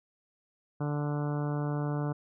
harmonic tone, 146.83 Hz, D3, in tune, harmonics 1 / 2 / 3 / 4 / 5 / 6 / 7 / 8 / 9 / 10, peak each -30 / -36 / -40 / -42 / -44 / -46 / -47 / -48 / -49 / -50 dBFS, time 0.8-2.13 s, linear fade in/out 10 ms, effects none

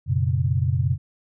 sine tone cluster, 91 / 119.3 / 136.8 Hz, F#2 / A#2 / C#3, -28 / +41 / -23 cents, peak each -23 dBFS, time 0.06-0.98 s, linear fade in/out 50 ms, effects none

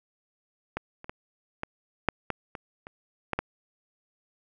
clicks, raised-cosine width 0.5 ms, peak -15 / -28 / -20 / -16 / -6 / -13 / -22 / -26 / -12 / -11 dBFS, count 10, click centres 0.77 / 1.044 / 1.095 / 1.634 / 2.087 / 2.303 / 2.552 / 2.869 / 3.333 / 3.39 s, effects none

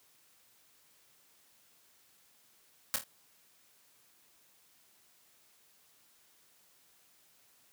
white noise with echo, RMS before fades -30 dBFS, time 2.94-2.96 s, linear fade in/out 0 ms, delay 26 ms, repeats 3, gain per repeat -7 dB, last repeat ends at 3.038 s, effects white hiss -66 dBFS RMS until 7.72 s + high-pass 80 Hz 12 dB/octave

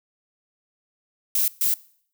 violet noise bursts at uneven times, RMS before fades -21 dBFS, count 2, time 1.35-1.48 / 1.61-1.74 s, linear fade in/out 2 ms, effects noise-tail reverb RT60 0.6 s tail -22 dB re dry

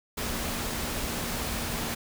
sine tone in noise, 233.1 Hz, A#3, in tune, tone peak -40 dBFS, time 0.17-1.95 s, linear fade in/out 10 ms, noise pink, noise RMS -32 dBFS, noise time 0.17-1.95 s, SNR -11 dB, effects none

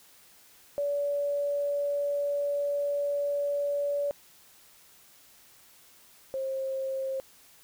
sine tone pair in turn, 573 / 533.3 Hz, D5 / C5, -43 / +33 cents, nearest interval minor second, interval 124 cents, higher first, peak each -26 / -29 dBFS, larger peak first, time 0.78-4.11 / 6.34-7.2 s, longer first, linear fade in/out 0 ms, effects white hiss -57 dBFS RMS until 7.63 s

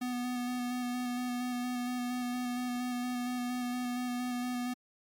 square tone with vibrato, 246.9 Hz, B3, in tune, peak -33 dBFS, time 0.01-4.74 s, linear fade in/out 10 ms, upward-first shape square, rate 4.3 Hz, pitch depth 13 cents each way, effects MP3 96 kbps

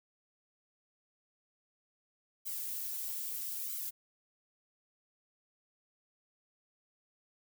violet noise with flanger, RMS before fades -39 dBFS, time 2.45-3.91 s, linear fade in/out 20 ms, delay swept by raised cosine 1.1 to 5.1 ms, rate 0.78 Hz, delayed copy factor -0.9, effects none

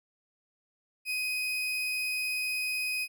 35% pulse tone, 2506 Hz, D#7, 12 cents sharp, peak -28 dBFS, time 1.05-3.08 s, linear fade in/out 50 ms, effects none

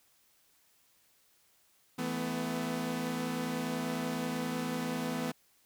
sawtooth chord, E suspended fourth, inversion none, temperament equal with one note detuned, 164.81 / 220 / 250.2 Hz, E3 / A3 / B3, 0 / 0 / +23 cents, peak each -35 / -35 / -31 dBFS, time 1.98-5.32 s, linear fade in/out 10 ms, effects white hiss -68 dBFS RMS until 5.65 s

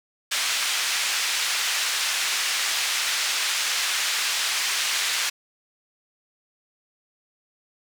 pink band-pass noise, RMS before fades -25 dBFS, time 0.31-5.3 s, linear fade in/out 10 ms, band 1900 to 7600 Hz, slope 12 dB/octave, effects none

